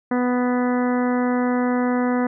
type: harmonic tone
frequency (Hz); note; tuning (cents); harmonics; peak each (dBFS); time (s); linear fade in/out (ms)
247.7; B3; +5; 1 / 2 / 3 / 4 / 5 / 6 / 7 / 8; -19 / -25 / -29 / -31 / -33 / -35 / -36 / -37; 0.11-2.27; 5
effects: none